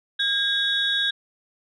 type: tone cluster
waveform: sine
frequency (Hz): 1619 / 3395 / 3770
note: G#6 / G#7 / A#7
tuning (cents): -45 / +37 / +19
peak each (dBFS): -24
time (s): 0.19-1.11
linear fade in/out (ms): 10
effects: tanh soft clip ceiling -12 dBFS